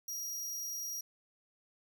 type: tone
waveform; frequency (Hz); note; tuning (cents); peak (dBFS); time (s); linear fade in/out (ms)
sawtooth; 5710; F8; +37; -35; 0.08-1.01; 5
effects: none